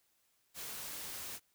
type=noise; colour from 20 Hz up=white; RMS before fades=-44 dBFS; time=0.54-1.4 s; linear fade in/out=50 ms; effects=white hiss -75 dBFS RMS until 1.54 s